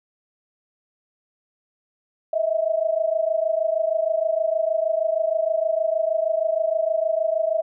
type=tone pair together; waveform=sine; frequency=632.9 / 659.3 Hz; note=D#5 / E5; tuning=+29 / 0 cents; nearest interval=minor second; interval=71 cents; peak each=-22 dBFS; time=2.33-7.62 s; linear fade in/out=5 ms; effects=none